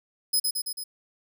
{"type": "tone with echo", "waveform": "15% pulse", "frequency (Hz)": 5070, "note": "D#8", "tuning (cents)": 32, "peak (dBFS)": -15, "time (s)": [0.33, 0.4], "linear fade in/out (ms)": 10, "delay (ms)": 110, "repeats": 4, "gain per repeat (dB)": -3, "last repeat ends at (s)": 0.84, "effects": []}